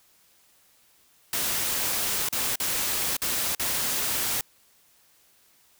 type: noise with dropouts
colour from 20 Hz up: white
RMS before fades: -27 dBFS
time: 1.33-4.41 s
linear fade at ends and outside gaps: 2 ms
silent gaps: 2.288-2.326 / 2.557-2.6 / 3.168-3.218 / 3.55-3.596 s
effects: white hiss -61 dBFS RMS until 5.79 s